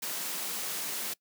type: high-pass noise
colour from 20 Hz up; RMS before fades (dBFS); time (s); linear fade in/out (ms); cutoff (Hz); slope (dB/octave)
white; -35; 0.02-1.14; 10; 150; 96
effects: noise-tail reverb RT60 0.1 s tail -23 dB re dry